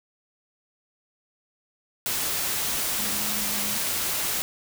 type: tone in noise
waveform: sine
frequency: 207.7 Hz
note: G#3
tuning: in tune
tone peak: -37 dBFS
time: 2.99-3.78 s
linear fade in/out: 0 ms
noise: white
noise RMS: -27 dBFS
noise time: 2.06-4.42 s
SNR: -13 dB
effects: none